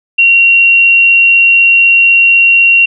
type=tone; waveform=sine; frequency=2748 Hz; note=F7; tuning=29 cents flat; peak=-3 dBFS; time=0.18-2.86 s; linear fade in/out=10 ms; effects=none